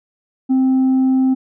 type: tone with tanh clipping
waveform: sine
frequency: 261.6 Hz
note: C4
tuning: in tune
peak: -12 dBFS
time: 0.49-1.35 s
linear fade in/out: 20 ms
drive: 2 dB
effects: none